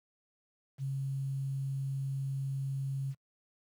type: tone with quantisation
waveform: sine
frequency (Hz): 136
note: C#3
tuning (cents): -33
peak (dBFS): -32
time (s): 0.78-3.15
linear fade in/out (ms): 50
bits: 10
effects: noise-tail reverb RT60 0.1 s tail -26 dB re dry